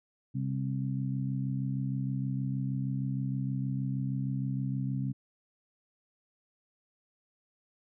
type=harmonic tone; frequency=66.4 Hz; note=C2; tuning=26 cents sharp; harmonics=2 / 3 / 4; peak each=-31 / -36 / -38 dBFS; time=0.34-5.13 s; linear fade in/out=20 ms; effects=none